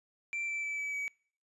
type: tone with pitch steps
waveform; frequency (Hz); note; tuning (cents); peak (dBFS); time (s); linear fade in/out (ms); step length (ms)
triangle; 2349 / 2330 / 2311 / 2293 / 2274; D7 / D7 / D7 / D7 / C#7; 0 / -14 / -28 / -42 / +44; -32; 0.33-1.08; 0; 150
effects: noise-tail reverb RT60 0.5 s tail -24 dB re dry + resampled to 24000 Hz